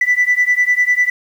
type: beating tone pair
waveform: sine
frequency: 1975.5 / 1985.5 Hz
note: B6 / B6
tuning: 0 / +9 cents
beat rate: 10 Hz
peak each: -13 dBFS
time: 0.01-1.1 s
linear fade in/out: 5 ms
effects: tanh soft clip ceiling -6 dBFS + 7-bit